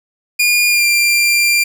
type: tone with pitch glide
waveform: sawtooth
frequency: 2426 to 2379 Hz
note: D#7 to D7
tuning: -44 to +22 cents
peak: -7 dBFS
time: 0.39-1.64 s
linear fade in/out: 10 ms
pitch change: -34 cents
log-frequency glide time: 0.69-0.85 s
effects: none